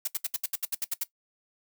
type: noise bursts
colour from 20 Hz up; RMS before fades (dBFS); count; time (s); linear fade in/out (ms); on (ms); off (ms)
blue; -29; 11; 0.05-1.036; 5; 26; 70
effects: noise-tail reverb RT60 0.1 s tail -17 dB re dry